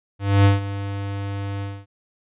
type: tone with ADSR envelope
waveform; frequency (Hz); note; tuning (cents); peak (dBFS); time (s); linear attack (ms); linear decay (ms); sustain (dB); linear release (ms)
square; 99.6; G2; +28; -11; 0.19-1.86; 260; 150; -15; 240
effects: resampled to 8000 Hz